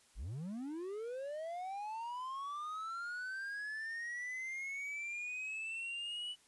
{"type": "linear sweep", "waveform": "triangle", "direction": "up", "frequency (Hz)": [36.39, 2974], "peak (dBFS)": -38, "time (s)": [0.15, 6.36], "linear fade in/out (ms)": 50, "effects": ["white hiss -67 dBFS RMS until 6.47 s", "resampled to 24000 Hz"]}